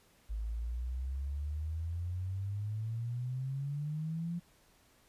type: exponential sweep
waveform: sine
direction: up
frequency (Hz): 52.2 to 174.61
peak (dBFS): -34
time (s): 0.29-4.4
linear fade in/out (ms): 20
effects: pink hiss -66 dBFS RMS until 5.08 s + resampled to 32000 Hz